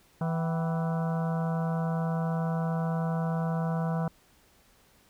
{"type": "harmonic tone with a mistuned harmonic", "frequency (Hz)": 164.81, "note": "E3", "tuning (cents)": 0, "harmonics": [1, 3, 4, 5, 6, 7, 8, 9], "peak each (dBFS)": [-27, -39, -38, -39, -41, -46, -45, -47], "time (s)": [0.21, 4.08], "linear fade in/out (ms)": 2, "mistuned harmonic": 5, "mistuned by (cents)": -120, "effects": ["pink hiss -62 dBFS RMS until 5.09 s"]}